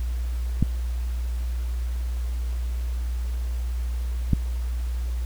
clicks, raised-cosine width 5 ms, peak -6 dBFS, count 2, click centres 0.626 / 4.333 s, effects added 60 Hz sine -24 dBFS peak until 5.25 s + pink hiss -47 dBFS RMS until 5.25 s

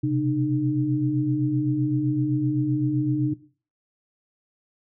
sine tone cluster, 125 / 132.8 / 303.4 Hz, B2 / C3 / D#4, +21 / +26 / -44 cents, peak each -30 / -24 / -23 dBFS, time 0.03-3.34 s, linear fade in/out 10 ms, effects noise-tail reverb RT60 0.4 s tail -17 dB re dry

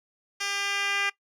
10% pulse tone with band-pass filter sweep, 400.4 Hz, G4, 37 cents sharp, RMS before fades -28 dBFS, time 0.4-1.1 s, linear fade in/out 10 ms, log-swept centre 4100 to 2500 Hz, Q 1.6, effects noise-tail reverb RT60 0.1 s tail -19 dB re dry

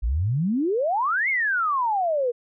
sine exponential two-way sweep, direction up then down, 50.6 to 2215 to 465.8 Hz, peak -20 dBFS, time 0.02-2.32 s, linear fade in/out 20 ms, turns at 1.29 s, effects none

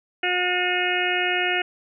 harmonic tone, 360 Hz, F#4, 47 cents flat, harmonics 1 / 2 / 4 / 5 / 6 / 7 / 8, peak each -28 / -28 / -28 / -28 / -28 / -28 / -28 dBFS, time 0.23-1.62 s, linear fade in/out 5 ms, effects none

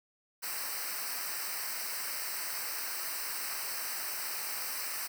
white noise with comb filter, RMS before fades -37 dBFS, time 0.42-5.08 s, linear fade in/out 20 ms, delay 0.29 ms, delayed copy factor -0.95, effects none

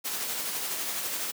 white noise with tremolo, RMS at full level -31 dBFS, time 0.04-1.32 s, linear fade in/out 20 ms, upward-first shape sine, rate 12 Hz, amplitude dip 30%, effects high-pass 200 Hz 12 dB/octave

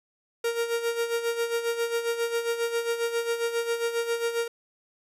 45% pulse tone with tremolo, 466.2 Hz, A#4, in tune, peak -23 dBFS, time 0.44-4.48 s, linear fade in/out 5 ms, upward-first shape sine, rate 7.4 Hz, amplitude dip 65%, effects resampled to 32000 Hz

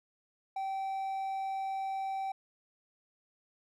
triangle tone, 774 Hz, G5, 22 cents flat, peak -31 dBFS, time 0.56-2.32 s, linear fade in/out 5 ms, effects none

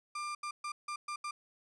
35% pulse tone bursts at uneven times, 1192 Hz, D6, 25 cents sharp, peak -35 dBFS, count 6, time 0.15-0.35 / 0.43-0.51 / 0.64-0.72 / 0.88-0.96 / 1.08-1.16 / 1.24-1.31 s, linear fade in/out 5 ms, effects resampled to 24000 Hz

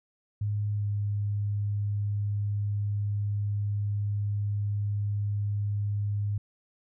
sine tone with pitch glide, 103.83 to 102.64 Hz, G#2 to G#2, 0 to -20 cents, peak -26 dBFS, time 0.41-6.38 s, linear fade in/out 5 ms, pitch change -20 cents, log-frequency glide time 0.75-0.85 s, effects none

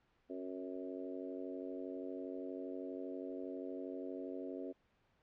harmonic tone with a mistuned harmonic, 92.5 Hz, F#2, in tune, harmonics 3 / 4 / 5 / 6 / 7, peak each -45 / -47 / -49 / -51 / -52 dBFS, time 0.29-4.73 s, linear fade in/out 20 ms, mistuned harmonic 3, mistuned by -28 cents, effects pink hiss -75 dBFS RMS until 5.22 s + low-pass 3000 Hz 12 dB/octave

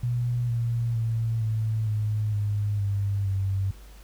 sine tone with pitch steps, 121.1 / 117.31 / 113.64 / 110.09 / 106.65 / 103.31 / 100.08 / 96.95 Hz, B2 / A#2 / A#2 / A2 / G#2 / G#2 / G2 / G2, -34 / +11 / -44 / +1 / +46 / -9 / +36 / -19 cents, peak -23 dBFS, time 0.03-3.71 s, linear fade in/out 5 ms, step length 460 ms, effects added 50 Hz sine -44 dBFS peak until 4.03 s + pink hiss -54 dBFS RMS until 4.03 s

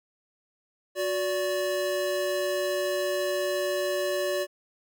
square tone pair together, 367.3 / 579.2 Hz, F#4 / D5, -13 / -24 cents, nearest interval minor sixth, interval 789 cents, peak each -31 / -28 dBFS, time 0.95-4.47 s, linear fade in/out 50 ms, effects none

